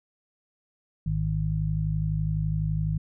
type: harmonic tone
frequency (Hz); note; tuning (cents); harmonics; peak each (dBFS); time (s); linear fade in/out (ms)
51.91; G#1; 0; 1 / 2 / 3; -30 / -30 / -26; 1.06-2.98; 5
effects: none